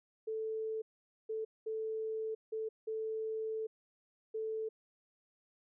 sine tone bursts at uneven times, 440 Hz, A4, in tune, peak -35 dBFS, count 6, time 0.27-0.82 / 1.29-1.45 / 1.66-2.35 / 2.52-2.69 / 2.87-3.67 / 4.34-4.69 s, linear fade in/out 10 ms, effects none

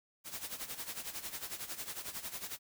white noise with tremolo, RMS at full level -40 dBFS, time 0.24-2.59 s, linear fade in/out 50 ms, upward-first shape sine, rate 11 Hz, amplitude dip 75%, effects none

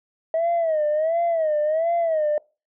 sine tone with vibrato, 640 Hz, D#5, 49 cents sharp, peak -17 dBFS, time 0.34-2.38 s, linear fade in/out 2 ms, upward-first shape sine, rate 1.4 Hz, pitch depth 120 cents each way, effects noise-tail reverb RT60 0.3 s tail -23 dB re dry + tanh soft clip ceiling -16 dBFS

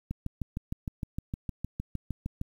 click train, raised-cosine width 5 ms, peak -20 dBFS, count 16, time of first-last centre 0.11-2.414 s, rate 6.51 Hz, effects 9-bit

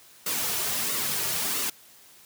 white noise with flanger, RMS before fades -28 dBFS, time 0.26-1.7 s, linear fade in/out 5 ms, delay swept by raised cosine 1.2 to 3.9 ms, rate 1.5 Hz, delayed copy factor -0.55, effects white hiss -53 dBFS RMS until 2.25 s + high-pass 80 Hz 12 dB/octave

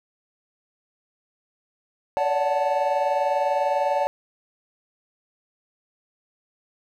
triangle chord, D major seventh, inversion third, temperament equal with one note detuned, 567.3 / 587.3 / 740 / 880 Hz, C#5 / D5 / F#5 / A5, +40 / 0 / 0 / 0 cents, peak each -23 / -26 / -24 / -23 dBFS, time 2.17-4.07 s, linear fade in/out 0 ms, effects none

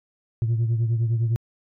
sine beating tone pair, 114.2 / 124 Hz, A#2 / B2, -35 / +7 cents, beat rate 9.8 Hz, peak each -18 / -26 dBFS, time 0.42-1.36 s, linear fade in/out 0 ms, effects tanh soft clip ceiling -17 dBFS

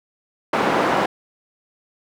white band-pass noise, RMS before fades -19 dBFS, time 0.53-1.06 s, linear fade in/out 5 ms, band 220 to 1000 Hz, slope 12 dB/octave, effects none

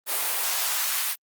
white noise with high-pass filter sweep, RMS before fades -26 dBFS, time 0.06-1.16 s, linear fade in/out 50 ms, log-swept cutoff 530 to 1200 Hz, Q 1.1, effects Opus 32 kbps

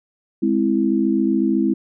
sine chord, Ab augmented, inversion none, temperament equal, 207.7 / 261.6 / 329.6 Hz, Ab3 / C4 / E4, 0 / 0 / 0 cents, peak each -20 / -20 / -19 dBFS, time 0.42-1.74 s, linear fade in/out 10 ms, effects none

